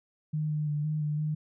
sine tone with pitch steps, 153.3 / 151.4 / 148.2 / 153.5 / 149.9 / 152.9 Hz, D#3 / D#3 / D3 / D#3 / D3 / D#3, -25 / -47 / +16 / -23 / +36 / -30 cents, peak -27 dBFS, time 0.33-1.35 s, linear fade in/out 10 ms, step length 170 ms, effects none

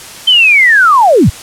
sine linear sweep, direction down, 3136 to 57.7 Hz, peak -3 dBFS, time 0.27-1.3 s, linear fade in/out 10 ms, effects white hiss -29 dBFS RMS until 1.42 s + low-pass 10000 Hz 12 dB/octave

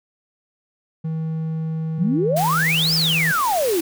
triangle tone with pitch glide, 160 to 161.21 Hz, D#3 to E3, +49 to -38 cents, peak -20 dBFS, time 1.04-3.32 s, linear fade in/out 10 ms, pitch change +13 cents, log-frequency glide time 2.32-3.04 s
sine exponential two-way sweep, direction up then down, 155.56 to 5370 to 313.6 Hz, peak -17 dBFS, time 1.98-3.81 s, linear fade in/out 10 ms, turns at 2.94 s
white noise, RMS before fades -29 dBFS, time 2.36-3.81 s, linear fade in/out 10 ms
effects none

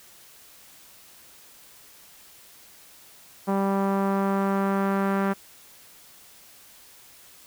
sawtooth tone with low-pass filter sweep, 196 Hz, G3, in tune, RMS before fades -24 dBFS, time 3.47-5.34 s, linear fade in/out 20 ms, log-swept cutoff 1000 to 1500 Hz, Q 1.8, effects white hiss -51 dBFS RMS until 7.46 s

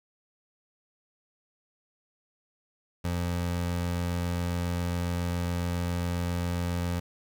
25% pulse tone, 87.31 Hz, F2, in tune, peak -24 dBFS, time 3.04-7 s, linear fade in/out 10 ms, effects 10-bit

